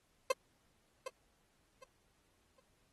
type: tone with echo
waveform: 30% pulse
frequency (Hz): 523.3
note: C5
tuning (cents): 0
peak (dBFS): -24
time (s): 0.3-0.32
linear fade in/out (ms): 5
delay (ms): 760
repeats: 3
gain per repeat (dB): -12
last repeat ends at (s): 2.6
effects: pink hiss -75 dBFS RMS until 2.92 s + AAC 32 kbps